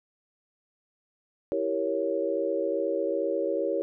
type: chord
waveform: sine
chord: E diminished seventh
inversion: none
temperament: equal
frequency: 329.6 / 392 / 466.2 / 554.4 Hz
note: E4 / G4 / Bb4 / Db5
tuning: 0 / 0 / 0 / 0 cents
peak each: -32 / -31 / -31 / -29 dBFS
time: 1.52-3.82 s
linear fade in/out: 0 ms
effects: none